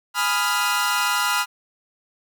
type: chord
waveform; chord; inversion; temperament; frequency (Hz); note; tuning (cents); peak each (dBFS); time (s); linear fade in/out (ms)
sawtooth; F half-diminished seventh; first; equal with one note detuned; 830.6 / 991.2 / 1244.5 / 1396.9; Ab5 / Cb6 / Eb6 / F6; 0 / +6 / 0 / 0; -25 / -21 / -23 / -19; 0.14-1.46; 50
effects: none